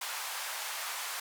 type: band-pass noise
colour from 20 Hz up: pink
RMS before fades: -38 dBFS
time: 0.01-1.2 s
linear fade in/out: 5 ms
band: 790 to 16000 Hz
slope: 24 dB/octave
effects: none